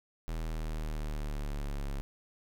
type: linear sweep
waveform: square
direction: down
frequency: 40.6 to 34.38 Hz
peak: -34 dBFS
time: 0.28-2.01 s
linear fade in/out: 0 ms
effects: none